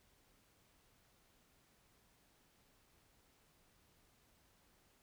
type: silence
effects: pink hiss -72 dBFS RMS until 5.02 s